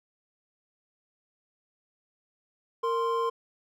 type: tone pair together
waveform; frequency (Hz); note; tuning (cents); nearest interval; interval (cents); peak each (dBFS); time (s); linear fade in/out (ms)
triangle; 461.6 / 1046.5; A#4 / C6; -17 / 0; octave + major second; 1417; -26; 2.83-3.3; 10
effects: none